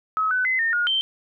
sine tone with pitch steps, 1282 / 1503 / 2042 / 1825 / 1433 / 3120 Hz, E6 / F#6 / C7 / A#6 / F6 / G7, -49 / +27 / -43 / -37 / +44 / -9 cents, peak -19 dBFS, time 0.17-1.01 s, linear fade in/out 0 ms, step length 140 ms, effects none

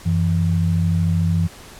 sine tone pair together, 92.5 / 166.01 Hz, F#2 / E3, 0 / +13 cents, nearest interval minor seventh, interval 1013 cents, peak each -18 / -18 dBFS, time 0.05-1.48 s, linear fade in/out 20 ms, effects pink hiss -41 dBFS RMS until 1.79 s + low-pass 12000 Hz 12 dB/octave

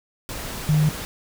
sine tone in noise, 152.8 Hz, D#3, 31 cents flat, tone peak -15 dBFS, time 0.69-0.89 s, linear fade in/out 0 ms, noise pink, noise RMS -32 dBFS, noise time 0.29-1.05 s, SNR +14 dB, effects none

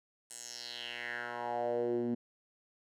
10% pulse tone with band-pass filter sweep, 120 Hz, B2, 49 cents flat, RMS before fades -37 dBFS, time 0.3-2.15 s, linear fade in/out 10 ms, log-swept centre 8800 to 240 Hz, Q 3.7, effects none

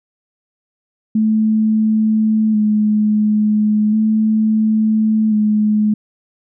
sine tone with vibrato, 214.9 Hz, A3, 41 cents flat, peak -11 dBFS, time 1.15-5.94 s, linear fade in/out 5 ms, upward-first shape square, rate 0.36 Hz, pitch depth 22 cents each way, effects none

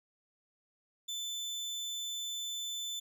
30% pulse tone, 3520 Hz, A7, in tune, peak -34 dBFS, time 1.08-3 s, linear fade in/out 10 ms, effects none

